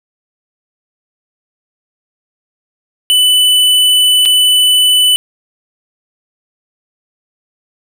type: tone with dropouts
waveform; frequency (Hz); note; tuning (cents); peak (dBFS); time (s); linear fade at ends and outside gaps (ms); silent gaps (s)
square; 2991; F#7; +18; -7; 3.1-5.16; 0; 4.253-4.258
effects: none